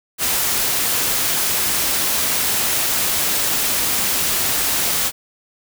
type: noise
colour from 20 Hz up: white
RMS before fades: -19 dBFS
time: 0.18-5.12 s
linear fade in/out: 50 ms
effects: none